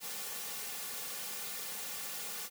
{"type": "noise with comb filter", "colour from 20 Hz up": "white", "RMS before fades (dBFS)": -41, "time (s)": [0, 2.5], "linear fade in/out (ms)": 50, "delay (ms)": 3.1, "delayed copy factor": -0.8, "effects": ["high-pass 200 Hz 12 dB/octave"]}